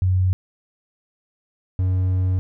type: tone pair in turn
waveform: sine / triangle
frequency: 92.6 / 92.6 Hz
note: F#2 / F#2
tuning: +2 / +2 cents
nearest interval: unison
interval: 0 cents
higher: neither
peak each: -15 dBFS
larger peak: neither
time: 0.02-0.33 / 1.79-2.39 s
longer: second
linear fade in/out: 0 ms
effects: none